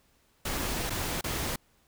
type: noise with dropouts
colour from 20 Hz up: pink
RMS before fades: -32 dBFS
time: 0.45-1.56 s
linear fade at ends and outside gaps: 5 ms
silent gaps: 0.897-0.903 / 1.211-1.24 s
effects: pink hiss -67 dBFS RMS until 1.87 s